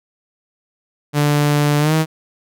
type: tone with pitch glide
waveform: sawtooth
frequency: 146.83 to 158.28 Hz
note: D3 to D#3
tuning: 0 to +30 cents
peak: -9 dBFS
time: 1.13-2.06 s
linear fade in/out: 50 ms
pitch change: +130 cents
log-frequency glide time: 1.79-1.94 s
effects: none